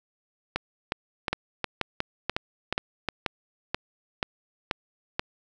two click trains, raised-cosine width 0.3 ms, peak -10 / -9 dBFS, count 8 / 9, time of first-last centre 0.56-3.087 / 1.33-5.195 s, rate 2.77 / 2.07 Hz, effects none

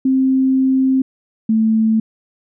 sine tone pair in turn, 263.5 / 221 Hz, C4 / A3, +12 / +8 cents, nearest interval minor third, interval 304 cents, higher first, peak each -11 dBFS, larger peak neither, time 0.05-1.02 / 1.49-2 s, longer first, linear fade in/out 5 ms, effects none

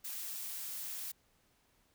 blue noise, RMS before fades -42 dBFS, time 0.04-1.12 s, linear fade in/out 10 ms, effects pink hiss -72 dBFS RMS until 1.94 s

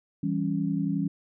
sine chord, C# diminished, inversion first, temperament equal, 164.81 / 196 / 277.2 Hz, E3 / G3 / C#4, 0 / 0 / 0 cents, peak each -29 dBFS, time 0.23-1.08 s, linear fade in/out 5 ms, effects none

